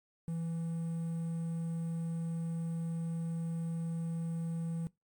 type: tone with quantisation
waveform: triangle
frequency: 165.7 Hz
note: E3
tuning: 9 cents sharp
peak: -32 dBFS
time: 0.28-4.87 s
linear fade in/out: 0 ms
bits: 10
effects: noise-tail reverb RT60 0.2 s tail -21 dB re dry + AAC 64 kbps